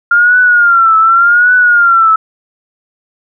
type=tone with vibrato; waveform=sine; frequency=1396.9 Hz; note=F6; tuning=in tune; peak=-4 dBFS; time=0.11-2.16 s; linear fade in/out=5 ms; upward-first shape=triangle; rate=0.87 Hz; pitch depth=120 cents each way; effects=none